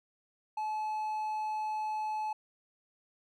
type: tone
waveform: triangle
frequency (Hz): 860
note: A5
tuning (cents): -40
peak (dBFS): -30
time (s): 0.57-2.33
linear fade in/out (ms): 5
effects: none